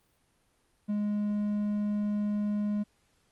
triangle tone, 207.7 Hz, G#3, in tune, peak -25 dBFS, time 0.88-2.84 s, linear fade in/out 20 ms, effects pink hiss -70 dBFS RMS until 3.31 s + Opus 32 kbps

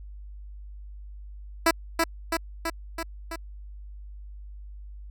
10% pulse tone with echo, 330.3 Hz, E4, 4 cents sharp, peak -9 dBFS, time 1.66-1.71 s, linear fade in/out 5 ms, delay 330 ms, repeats 5, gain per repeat -3 dB, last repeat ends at 3.36 s, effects added 50 Hz sine -39 dBFS peak until 5.1 s

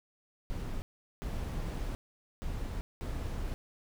brown noise bursts at uneven times, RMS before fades -36 dBFS, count 4, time 0.5-0.82 / 1.22-1.95 / 2.42-2.81 / 3.01-3.54 s, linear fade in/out 0 ms, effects none

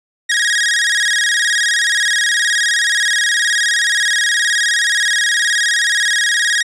sawtooth tone with vibrato, 1765 Hz, A6, 5 cents sharp, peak -9 dBFS, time 0.29-6.63 s, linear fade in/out 10 ms, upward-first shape square, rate 19 Hz, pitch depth 110 cents each way, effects resampled to 22050 Hz

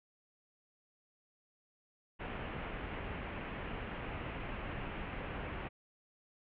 pink low-pass noise, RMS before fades -42 dBFS, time 2.19-5.69 s, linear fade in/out 20 ms, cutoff 2900 Hz, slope 48 dB/octave, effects none

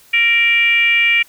sine tone with frequency modulation, 2349 Hz, D7, in tune, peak -10 dBFS, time 0.13-1.23 s, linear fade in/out 10 ms, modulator 485 Hz, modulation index 0.78, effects white hiss -48 dBFS RMS until 1.28 s

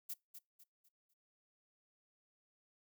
violet noise with echo, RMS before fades -43 dBFS, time 0.09-0.14 s, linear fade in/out 10 ms, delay 250 ms, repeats 4, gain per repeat -9 dB, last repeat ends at 1.14 s, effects noise-tail reverb RT60 0.2 s tail -23 dB re dry

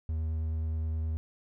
triangle tone with vibrato, 79.5 Hz, D#2, 38 cents sharp, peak -27 dBFS, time 0.09-1.17 s, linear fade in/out 0 ms, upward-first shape sine, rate 9.5 Hz, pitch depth 10 cents each way, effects none

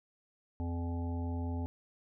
harmonic tone, 85.3 Hz, F2, 40 cents flat, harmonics 1 / 3 / 5 / 7 / 9 / 10, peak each -34 / -39 / -49 / -51 / -51 / -50 dBFS, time 0.6-1.66 s, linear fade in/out 0 ms, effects none

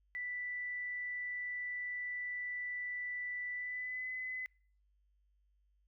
sine tone with pitch glide, 1975.5 to 2019 Hz, B6 to B6, 0 to +38 cents, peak -38 dBFS, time 0.15-4.46 s, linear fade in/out 0 ms, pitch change +38 cents, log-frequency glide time 3.53-4.08 s, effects noise-tail reverb RT60 0.5 s tail -26 dB re dry + added 50 Hz sine -70 dBFS peak until 5.87 s

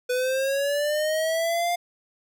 square linear sweep, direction up, 493.9 to 705 Hz, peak -23 dBFS, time 0.09-1.76 s, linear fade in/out 10 ms, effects none

